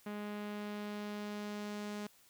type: tone with low-pass filter sweep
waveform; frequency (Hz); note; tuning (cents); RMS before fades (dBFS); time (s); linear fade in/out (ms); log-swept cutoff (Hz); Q
sawtooth; 207.7; G#3; 0; -42; 0.06-2.07; 5; 2600 to 8200; 0.85
effects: white hiss -65 dBFS RMS until 2.29 s